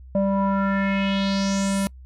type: tone with low-pass filter sweep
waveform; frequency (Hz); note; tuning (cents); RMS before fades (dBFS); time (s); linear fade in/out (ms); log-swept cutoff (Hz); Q
square; 196; G3; 0; -22; 0.15-1.87; 0; 620 to 11000; 3.5
effects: noise-tail reverb RT60 0.1 s tail -26 dB re dry + added 64 Hz sine -40 dBFS peak until 2.05 s